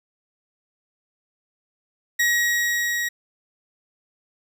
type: tone with level ramp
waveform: 40% pulse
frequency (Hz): 1900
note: A#6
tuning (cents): +33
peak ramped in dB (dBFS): -16 to -22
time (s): 2.19-3.09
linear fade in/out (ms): 10
effects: none